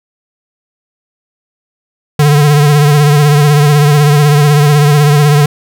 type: tone with vibrato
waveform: square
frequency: 146.83 Hz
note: D3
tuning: in tune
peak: -5 dBFS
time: 2.19-5.46 s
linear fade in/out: 5 ms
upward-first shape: triangle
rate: 16 Hz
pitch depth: 61 cents each way
effects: none